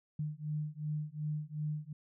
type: beating tone pair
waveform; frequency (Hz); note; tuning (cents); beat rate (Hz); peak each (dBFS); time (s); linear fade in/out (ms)
sine; 150.1 / 152.8; D3 / D#3; +38 / -31; 2.7; -38 / -38; 0.19-1.93; 5
effects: none